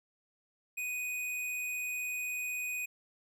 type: tone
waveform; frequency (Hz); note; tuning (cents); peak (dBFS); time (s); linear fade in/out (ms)
square; 2489; D#7; 0; -35; 0.77-2.86; 10
effects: none